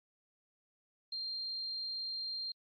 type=tone; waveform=sine; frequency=4186 Hz; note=C8; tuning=in tune; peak=-37 dBFS; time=1.12-2.52 s; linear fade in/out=5 ms; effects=AAC 32 kbps